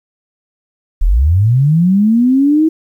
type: linear sweep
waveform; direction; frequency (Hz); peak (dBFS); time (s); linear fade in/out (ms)
sine; up; 31.36 to 323.9; -7; 1.01-2.69; 10
effects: 8-bit